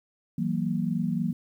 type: tone cluster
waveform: sine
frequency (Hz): 164.4 / 188.4 / 233.7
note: E3 / F#3 / A#3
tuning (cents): -4 / +32 / +5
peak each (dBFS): -29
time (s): 0.38-1.33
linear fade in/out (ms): 5
effects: 10-bit